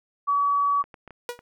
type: tone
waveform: sine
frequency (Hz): 1138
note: C#6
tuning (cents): +45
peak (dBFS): -19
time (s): 0.27-0.83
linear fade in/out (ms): 20
type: clicks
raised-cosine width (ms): 0.5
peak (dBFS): -28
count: 5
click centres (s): 0.84 / 0.942 / 1.077 / 1.107 / 1.391
type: tone with exponential decay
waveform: sawtooth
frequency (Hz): 483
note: B4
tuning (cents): -39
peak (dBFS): -22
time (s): 1.29-1.41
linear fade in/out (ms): 1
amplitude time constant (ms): 25
effects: none